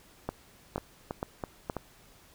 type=two click trains; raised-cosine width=1 ms; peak=-19 / -17 dBFS; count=4 / 4; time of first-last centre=0.78-1.767 / 0.29-1.698 s; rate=3.04 / 2.13 Hz; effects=pink hiss -58 dBFS RMS until 2.34 s